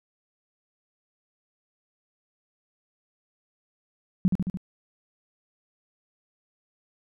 sine tone with echo, 185 Hz, F#3, in tune, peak -16 dBFS, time 4.25-4.28 s, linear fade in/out 0 ms, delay 73 ms, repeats 4, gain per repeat -3 dB, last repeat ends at 4.572 s, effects none

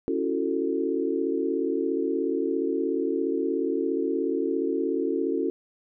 sine chord, F# minor seventh, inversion second, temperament just, 277.5 / 333 / 370 / 444 Hz, C#4 / E4 / F#4 / A4, +2 / +18 / 0 / +16 cents, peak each -29 dBFS, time 0.08-5.5 s, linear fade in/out 0 ms, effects none

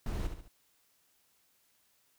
brown noise with echo, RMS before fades -35 dBFS, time 0.06-0.27 s, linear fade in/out 2 ms, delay 70 ms, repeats 3, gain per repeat -7 dB, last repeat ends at 0.48 s, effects white hiss -71 dBFS RMS until 2.18 s

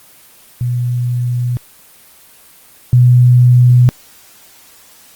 sine tone pair in turn, 122.5 / 123.64 Hz, B2 / B2, -14 / +2 cents, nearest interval unison, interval 16 cents, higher second, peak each -13 / -4 dBFS, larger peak second, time 0.61-1.57 / 2.93-3.89 s, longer neither, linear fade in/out 0 ms, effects white hiss -43 dBFS RMS until 5.15 s + Opus 24 kbps

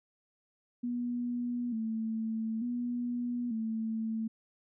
sine tone with vibrato, 232.3 Hz, A#3, 6 cents flat, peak -31 dBFS, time 0.83-4.28 s, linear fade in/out 10 ms, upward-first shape square, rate 0.56 Hz, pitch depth 74 cents each way, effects none

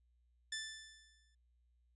15% pulse tone with exponential decay, 1760 Hz, A6, in tune, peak -32 dBFS, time 0.52-1.35 s, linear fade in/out 5 ms, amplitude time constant 180 ms, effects added 60 Hz sine -70 dBFS peak until 1.95 s + resampled to 24000 Hz

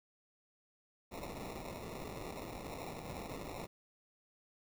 violet noise with sample-and-hold, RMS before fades -45 dBFS, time 1.11-3.67 s, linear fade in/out 20 ms, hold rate 1575 Hz, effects none

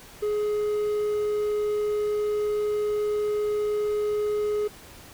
triangle tone, 419.6 Hz, G#4, 18 cents sharp, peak -21 dBFS, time 0.22-4.68 s, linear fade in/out 10 ms, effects pink hiss -47 dBFS RMS until 5.13 s

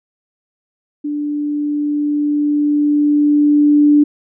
sine tone with level ramp, 294.1 Hz, D4, 3 cents sharp, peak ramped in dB -18 to -6 dBFS, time 1.04-4.04 s, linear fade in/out 10 ms, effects none

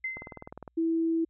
sine tone with exponential decay, 2067 Hz, C7, 22 cents flat, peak -28 dBFS, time 0.04-0.5 s, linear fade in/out 5 ms, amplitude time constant 98 ms
click train, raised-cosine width 1 ms, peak -27 dBFS, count 11, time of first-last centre 0.17-0.678 s, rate 19.7 Hz
sine tone, 328.2 Hz, E4, 8 cents flat, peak -24 dBFS, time 0.77-1.25 s, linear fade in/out 10 ms
effects added 60 Hz sine -70 dBFS peak until 1.29 s

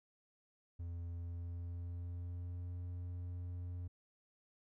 triangle tone with pitch glide, 85.6 to 88.47 Hz, F2 to F2, -34 to +23 cents, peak -39 dBFS, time 0.79-3.88 s, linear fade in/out 10 ms, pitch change +57 cents, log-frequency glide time 1.08-2.78 s, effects none

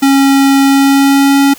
square tone with pitch glide, 274.2 to 277.9 Hz, C#4 to C#4, -19 to +4 cents, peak -6 dBFS, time 0.02-1.54 s, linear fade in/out 10 ms, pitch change +23 cents, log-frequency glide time 0.61-1.39 s, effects white hiss -35 dBFS RMS until 1.58 s

